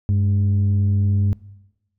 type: tone pair together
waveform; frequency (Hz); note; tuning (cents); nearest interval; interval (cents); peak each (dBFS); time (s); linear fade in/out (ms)
sine; 98 / 207.7; G2 / G#3; 0 / 0; octave + minor second; 1300; -14 / -24; 0.09-1.33; 0
effects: noise-tail reverb RT60 1.0 s tail -21 dB re dry + tanh soft clip ceiling -11 dBFS